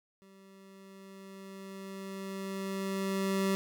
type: tone with level ramp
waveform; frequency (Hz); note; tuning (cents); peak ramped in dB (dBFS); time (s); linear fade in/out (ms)
25% pulse; 193.7; G3; -20; -52 to -23; 0.22-3.55; 0
effects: none